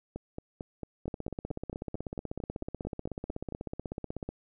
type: two click trains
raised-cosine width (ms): 2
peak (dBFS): -22 / -24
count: 53 / 16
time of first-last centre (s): 1.08-4.29 / 0.16-3.523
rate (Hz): 16.2 / 4.46
effects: none